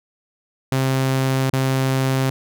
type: tone with dropouts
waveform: sawtooth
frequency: 132.6 Hz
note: C3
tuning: 23 cents sharp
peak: -13 dBFS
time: 0.72-2.3 s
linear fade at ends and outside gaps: 2 ms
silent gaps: 1.5-1.532 s
effects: none